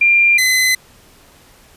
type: tone pair in turn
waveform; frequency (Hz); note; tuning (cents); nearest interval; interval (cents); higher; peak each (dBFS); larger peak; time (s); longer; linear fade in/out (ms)
sine / sawtooth; 2388 / 2031; D7 / B6; +28 / +48; minor third; 280; first; -8; neither; 0.01-0.38 / 0.38-0.75; neither; 5
effects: pink hiss -47 dBFS RMS until 1.76 s + resampled to 32000 Hz